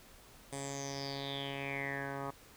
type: tone with low-pass filter sweep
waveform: 10% pulse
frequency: 138.59 Hz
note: C#3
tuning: in tune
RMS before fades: -40 dBFS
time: 0.52-2.31 s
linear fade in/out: 10 ms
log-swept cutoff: 8800 to 1200 Hz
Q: 8.2
effects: pink hiss -58 dBFS RMS until 2.56 s